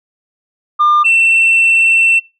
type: tone pair in turn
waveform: sine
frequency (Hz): 1200 / 2691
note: D6 / E7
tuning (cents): +37 / +35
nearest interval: octave + major second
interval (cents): 1398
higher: second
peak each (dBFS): -5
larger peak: neither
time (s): 0.79-1.04 / 1.04-2.2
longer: second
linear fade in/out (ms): 20
effects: noise-tail reverb RT60 0.3 s tail -26 dB re dry + tanh soft clip ceiling -5 dBFS